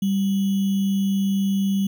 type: tone with sample-and-hold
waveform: sine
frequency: 196 Hz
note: G3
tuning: in tune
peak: -18 dBFS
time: 0.02-1.87 s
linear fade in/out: 5 ms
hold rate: 3150 Hz
effects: none